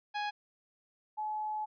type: tone pair in turn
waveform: sawtooth / sine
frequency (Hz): 830.6 / 854.9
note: G#5 / G#5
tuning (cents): 0 / +50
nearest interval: unison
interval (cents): 50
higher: second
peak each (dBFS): -29 / -33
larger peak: first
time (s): 0.14-0.31 / 1.17-1.66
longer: second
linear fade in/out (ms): 20
effects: resampled to 11025 Hz